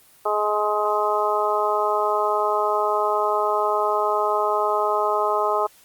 harmonic tone, 210 Hz, G#3, 19 cents sharp, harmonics 2 / 3 / 4 / 5 / 6, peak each -25 / -25 / -25 / -25 / -25 dBFS, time 0.25-5.67 s, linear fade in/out 10 ms, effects white hiss -53 dBFS RMS until 5.84 s + Opus 24 kbps

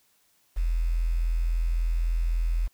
sine tone with quantisation, 41.84 Hz, E1, 27 cents sharp, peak -22 dBFS, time 0.56-2.68 s, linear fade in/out 20 ms, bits 8, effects white hiss -66 dBFS RMS until 2.73 s

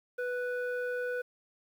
square tone with low-pass filter, 493.9 Hz, B4, in tune, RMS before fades -34 dBFS, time 0.18-1.22 s, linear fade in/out 10 ms, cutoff 1400 Hz, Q 2.2, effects 10-bit

